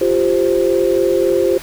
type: chord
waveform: sine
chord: F suspended second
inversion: none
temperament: just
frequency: 349.2 / 392.9 / 523.8 Hz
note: F4 / G4 / C5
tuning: 0 / +4 / +2 cents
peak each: -16 dBFS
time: 0.01-1.58 s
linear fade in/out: 5 ms
effects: pink hiss -33 dBFS RMS until 1.62 s